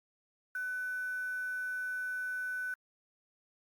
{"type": "tone with quantisation", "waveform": "sine", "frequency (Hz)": 1500, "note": "F#6", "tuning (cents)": 23, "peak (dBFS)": -34, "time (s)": [0.55, 2.74], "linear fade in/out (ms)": 2, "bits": 9, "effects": ["Opus 48 kbps"]}